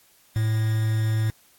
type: tone with quantisation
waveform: triangle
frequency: 110 Hz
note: A2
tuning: in tune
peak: -18 dBFS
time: 0.36-1.3 s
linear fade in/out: 0 ms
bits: 6
effects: white hiss -58 dBFS RMS until 1.58 s + AAC 64 kbps